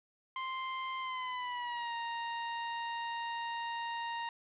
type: tone with pitch glide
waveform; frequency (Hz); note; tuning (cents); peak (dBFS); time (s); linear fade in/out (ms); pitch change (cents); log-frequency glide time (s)
sawtooth; 1046.5 to 932.3; C6 to A#5; 0 to 0; -32; 0.36-4.29; 2; -200; 1-1.95
effects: resampled to 8000 Hz + 10-bit